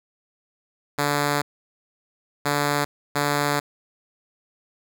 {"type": "tone bursts at uneven times", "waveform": "5% pulse", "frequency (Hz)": 145.1, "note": "D3", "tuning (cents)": -21, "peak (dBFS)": -9, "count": 3, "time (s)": [[0.98, 1.42], [2.45, 2.85], [3.15, 3.6]], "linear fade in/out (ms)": 10, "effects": []}